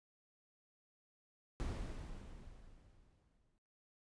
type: noise with exponential decay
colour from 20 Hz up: brown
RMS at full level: -38 dBFS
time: 1.6-3.58 s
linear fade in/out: 0 ms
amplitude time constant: 430 ms
effects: noise-tail reverb RT60 0.7 s tail -22 dB re dry + resampled to 22050 Hz